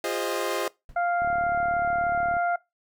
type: chord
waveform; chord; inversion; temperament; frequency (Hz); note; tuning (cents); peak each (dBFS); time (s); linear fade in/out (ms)
sawtooth; F minor seventh; none; equal with one note detuned; 349.2 / 408.2 / 523.3 / 622.3; F4 / Ab4 / C5 / Eb5; 0 / -30 / 0 / 0; -28; 0.04-0.68; 2
type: noise with exponential decay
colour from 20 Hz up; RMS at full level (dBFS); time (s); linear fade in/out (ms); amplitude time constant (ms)
brown; -40; 0.89-1.07; 1; 37
type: harmonic tone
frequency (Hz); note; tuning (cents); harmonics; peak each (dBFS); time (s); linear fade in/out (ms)
698.5; F5; 0; 1 / 2 / 3; -23 / -29 / -42; 0.96-2.56; 5
type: click train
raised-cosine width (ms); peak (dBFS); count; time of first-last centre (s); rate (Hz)
3; -28; 43; 1.22-2.368; 36.6
effects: noise-tail reverb RT60 0.2 s tail -21 dB re dry